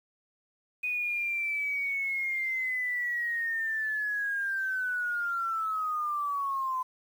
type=linear sweep; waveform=sine; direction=down; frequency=2489 to 1017 Hz; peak=-28 dBFS; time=0.83-6.83 s; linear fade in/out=10 ms; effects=9-bit